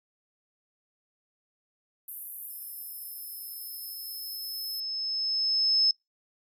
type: high-pass noise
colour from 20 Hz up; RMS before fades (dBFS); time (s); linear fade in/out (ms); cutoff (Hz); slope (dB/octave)
white; -36; 2.08-4.8; 2; 11000; 48
type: tone with exponential growth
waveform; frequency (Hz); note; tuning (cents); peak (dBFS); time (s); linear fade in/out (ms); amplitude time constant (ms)
sine; 5210; E8; -21; -19; 2.5-5.91; 2; 740
effects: noise-tail reverb RT60 0.2 s tail -26 dB re dry + resampled to 32000 Hz